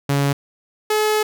sawtooth tone pair in turn, 140.8 / 427.6 Hz, C#3 / A4, +27 / -49 cents, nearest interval octave + perfect fifth, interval 1924 cents, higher second, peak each -12 dBFS, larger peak neither, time 0.09-0.33 / 0.9-1.23 s, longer second, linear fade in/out 5 ms, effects none

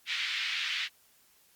white band-pass noise, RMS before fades -33 dBFS, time 0.06-0.89 s, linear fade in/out 50 ms, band 1800 to 3600 Hz, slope 24 dB/octave, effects white hiss -64 dBFS RMS until 1.55 s + Opus 48 kbps

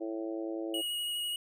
harmonic tone, 110.4 Hz, A2, 6 cents sharp, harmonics 3 / 4 / 5 / 6 / 7, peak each -35 / -43 / -41 / -46 / -52 dBFS, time 0-0.82 s, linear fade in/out 20 ms
square tone with vibrato, 2893 Hz, F#7, 40 cents flat, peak -33 dBFS, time 0.74-1.36 s, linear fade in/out 2 ms, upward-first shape square, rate 12 Hz, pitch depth 10 cents each way
effects none

